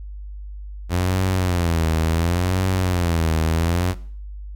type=tone with vibrato; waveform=sawtooth; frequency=86.7 Hz; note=F2; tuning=12 cents flat; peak=-14 dBFS; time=0.89-3.95 s; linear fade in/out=50 ms; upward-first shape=sine; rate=0.7 Hz; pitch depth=140 cents each way; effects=noise-tail reverb RT60 0.5 s tail -18 dB re dry + added 50 Hz sine -31 dBFS peak until 4.55 s